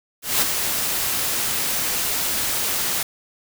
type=noise with ADSR envelope; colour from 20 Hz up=white; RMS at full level=-17 dBFS; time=0.22-3.03 s; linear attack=200 ms; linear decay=13 ms; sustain=-6 dB; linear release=3 ms; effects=none